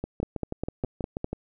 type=two click trains; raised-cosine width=2 ms; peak=-17 / -15 dBFS; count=9 / 6; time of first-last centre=0.04-1.33 / 0.23-1.244 s; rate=6.2 / 4.93 Hz; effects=none